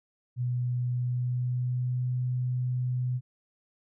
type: tone with pitch glide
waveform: sine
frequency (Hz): 123.47 to 125.48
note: B2 to B2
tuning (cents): 0 to +28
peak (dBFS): -26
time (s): 0.36-3.21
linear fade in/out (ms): 50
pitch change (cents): +28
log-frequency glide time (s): 0.93-2.09
effects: none